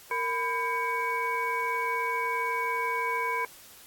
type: tone cluster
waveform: sine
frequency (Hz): 462.8 / 1000 / 1598 / 2247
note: A#4 / B5 / G6 / C#7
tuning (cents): -13 / +21 / +33 / +23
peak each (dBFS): -35 / -29 / -36 / -32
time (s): 0.11-3.45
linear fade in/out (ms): 2
effects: white hiss -51 dBFS RMS until 3.86 s + AAC 64 kbps